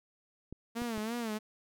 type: clicks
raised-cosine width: 3 ms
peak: -30 dBFS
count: 3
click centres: 0.526 / 0.819 / 0.978 s
type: tone with vibrato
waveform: sawtooth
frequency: 226.3 Hz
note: A3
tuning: 49 cents sharp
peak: -30 dBFS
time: 0.75-1.39 s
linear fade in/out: 20 ms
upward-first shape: sine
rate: 3 Hz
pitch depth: 110 cents each way
effects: none